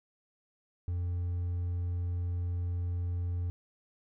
triangle tone with hard clipping, 88 Hz, F2, 14 cents sharp, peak -31 dBFS, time 0.88-3.5 s, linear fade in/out 0 ms, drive 5 dB, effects none

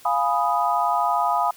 sine chord, F half-diminished seventh, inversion none, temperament equal, 698.5 / 830.6 / 987.8 / 1244.5 Hz, F5 / Ab5 / Cb6 / Eb6, 0 / 0 / 0 / 0 cents, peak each -24 dBFS, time 0.05-1.51 s, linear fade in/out 5 ms, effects white hiss -49 dBFS RMS until 1.56 s

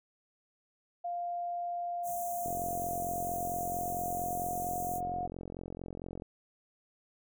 sine tone with pitch glide, 698.5 to 717.7 Hz, F5 to F5, 0 to +47 cents, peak -33 dBFS, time 1.04-5.27 s, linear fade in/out 10 ms, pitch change +47 cents, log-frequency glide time 2.97-5.02 s
white band-stop noise, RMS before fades -43 dBFS, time 2.03-5.01 s, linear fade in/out 50 ms, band 270 to 6100 Hz, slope 96 dB/octave
click train, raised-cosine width 2 ms, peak -28 dBFS, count 168, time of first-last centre 2.46-6.221 s, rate 44.4 Hz
effects none

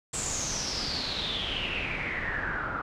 pink noise with low-pass filter sweep, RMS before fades -32 dBFS, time 0.13-2.82 s, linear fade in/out 10 ms, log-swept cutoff 7900 to 1300 Hz, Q 8.8, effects none

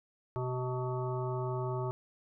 harmonic tone with a mistuned harmonic, 126.8 Hz, B2, 46 cents sharp, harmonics 1 / 3 / 5 / 7 / 9 / 10, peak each -34 / -37 / -42 / -42 / -44 / -50 dBFS, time 0.36-1.91 s, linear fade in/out 0 ms, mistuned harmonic 9, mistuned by -25 cents, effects none

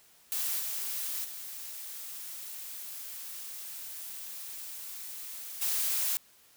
blue noise with level steps, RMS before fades -32 / -35 / -42 / -30 dBFS, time 0.32-6.17 s, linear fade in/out 0 ms, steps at 0.59 / 1.24 / 5.61 s, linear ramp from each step 10 ms, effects white hiss -61 dBFS RMS until 6.56 s

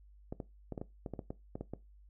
clicks, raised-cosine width 2 ms, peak -26 dBFS, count 12, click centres 0.325 / 0.402 / 0.723 / 0.778 / 0.815 / 1.062 / 1.137 / 1.192 / 1.305 / 1.555 / 1.61 / 1.736 s, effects noise-tail reverb RT60 0.2 s tail -18 dB re dry + added 50 Hz sine -56 dBFS peak until 2.09 s

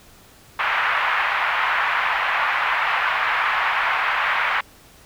pink band-pass noise, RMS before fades -21 dBFS, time 0.59-4.61 s, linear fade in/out 5 ms, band 910 to 2400 Hz, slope 24 dB/octave, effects pink hiss -49 dBFS RMS until 5.05 s

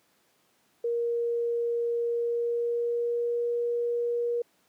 sine tone with pitch glide, 470.6 to 475.5 Hz, A#4 to A#4, +16 to +34 cents, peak -25 dBFS, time 0.84-4.42 s, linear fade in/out 5 ms, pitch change +18 cents, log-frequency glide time 2.08-3.47 s, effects pink hiss -67 dBFS RMS until 4.68 s + high-pass 200 Hz 12 dB/octave

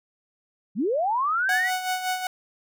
sine linear sweep, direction up, 164.81 to 2024 Hz, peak -21 dBFS, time 0.75-1.71 s, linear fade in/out 50 ms
sawtooth tone with tremolo, 740 Hz, F#5, in tune, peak -19 dBFS, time 1.49-2.27 s, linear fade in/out 2 ms, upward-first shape sine, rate 5.3 Hz, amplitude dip 60%
effects none

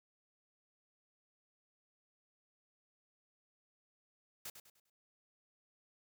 white noise with echo, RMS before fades -45 dBFS, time 4.45-4.5 s, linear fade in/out 5 ms, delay 100 ms, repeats 4, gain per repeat -9 dB, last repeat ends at 4.9 s, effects none

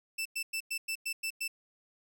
sawtooth tone bursts, 2655 Hz, E7, 12 cents sharp, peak -29 dBFS, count 8, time 0.18-1.48 s, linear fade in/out 10 ms, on 75 ms, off 100 ms, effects none

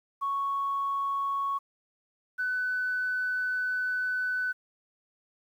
sine tone pair in turn, 1108.7 / 1501 Hz, C#6 / F#6, 0 / +24 cents, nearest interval perfect fourth, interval 524 cents, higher second, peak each -26 dBFS, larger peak neither, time 0.21-1.59 / 2.38-4.53 s, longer second, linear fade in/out 20 ms, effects tanh soft clip ceiling -22 dBFS + 10-bit

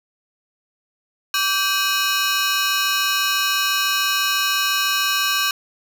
15% pulse ring-modulated tone, 1360 Hz, F6, 46 cents flat, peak -8 dBFS, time 1.34-5.51 s, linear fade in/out 2 ms, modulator 207 Hz, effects none

